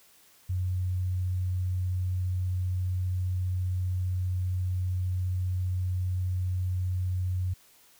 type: tone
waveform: sine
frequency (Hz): 91.5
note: F#2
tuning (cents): -19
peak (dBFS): -26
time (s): 0.49-7.54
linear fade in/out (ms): 10
effects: white hiss -59 dBFS RMS until 7.99 s